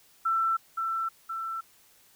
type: tone with echo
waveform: sine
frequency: 1337 Hz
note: E6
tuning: 24 cents sharp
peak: -23 dBFS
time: 0.25-0.57 s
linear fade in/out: 10 ms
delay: 520 ms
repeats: 2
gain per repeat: -4 dB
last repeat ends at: 1.61 s
effects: white hiss -60 dBFS RMS until 2.15 s